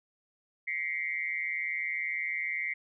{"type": "tone with amplitude modulation", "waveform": "sine", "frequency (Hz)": 2093, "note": "C7", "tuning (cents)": 0, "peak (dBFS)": -26, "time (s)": [0.67, 2.74], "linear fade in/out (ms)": 10, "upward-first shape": "sine", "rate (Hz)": 160, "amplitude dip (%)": 100, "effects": []}